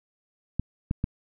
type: clicks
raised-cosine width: 5 ms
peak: -13 dBFS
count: 3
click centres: 0.596 / 0.911 / 1.041 s
effects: none